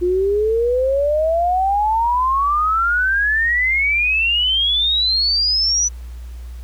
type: exponential sweep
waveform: sine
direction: up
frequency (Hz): 349.2 to 6000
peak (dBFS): -14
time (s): 0.01-5.89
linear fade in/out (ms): 20
effects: added 60 Hz sine -29 dBFS peak until 6.63 s + pink hiss -50 dBFS RMS until 6.63 s

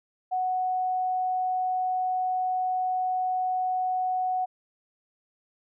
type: tone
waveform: sine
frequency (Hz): 740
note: F#5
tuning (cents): 0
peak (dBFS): -24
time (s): 0.31-4.46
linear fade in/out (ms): 20
effects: none

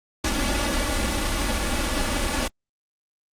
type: noise with comb filter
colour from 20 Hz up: pink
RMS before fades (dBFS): -23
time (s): 0.24-2.48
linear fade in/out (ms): 5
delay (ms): 3.5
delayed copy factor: +0.8
effects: low-pass 9000 Hz 12 dB/octave + Opus 48 kbps

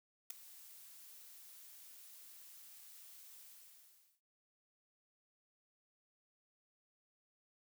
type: noise with ADSR envelope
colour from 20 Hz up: blue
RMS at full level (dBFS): -38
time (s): 0.3-4.21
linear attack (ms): 6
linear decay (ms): 3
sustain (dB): -19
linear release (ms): 810
effects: none

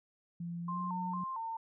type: tone with pitch glide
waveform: sine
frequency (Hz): 171.2 to 181.17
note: F3 to F#3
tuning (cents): -34 to -36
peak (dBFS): -37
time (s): 0.4-1.24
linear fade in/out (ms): 5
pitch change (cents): +98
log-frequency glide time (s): 0.65-0.81
type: tone with vibrato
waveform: sine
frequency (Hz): 976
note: B5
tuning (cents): -21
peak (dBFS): -36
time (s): 0.68-1.57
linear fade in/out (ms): 5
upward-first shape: square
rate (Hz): 2.2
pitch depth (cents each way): 130
effects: none

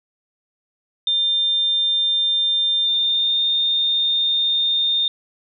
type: tone with pitch glide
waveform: sine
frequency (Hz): 3600 to 3638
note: A7 to A#7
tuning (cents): +39 to -43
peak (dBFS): -16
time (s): 1.07-5.08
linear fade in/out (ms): 2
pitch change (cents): +18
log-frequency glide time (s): 2.81-3.42
effects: none

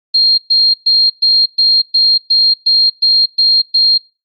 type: tone bursts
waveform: sine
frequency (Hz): 4218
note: C8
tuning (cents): +13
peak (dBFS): -6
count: 11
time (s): 0.14-3.98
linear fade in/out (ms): 10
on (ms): 240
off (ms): 120
effects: noise-tail reverb RT60 0.3 s tail -23 dB re dry + Opus 32 kbps

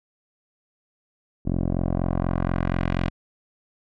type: tone with low-pass filter sweep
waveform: 10% pulse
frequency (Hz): 44.14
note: F1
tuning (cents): +19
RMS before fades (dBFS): -24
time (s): 1.45-3.1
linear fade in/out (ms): 20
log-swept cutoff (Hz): 380 to 3100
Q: 1.1
effects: none

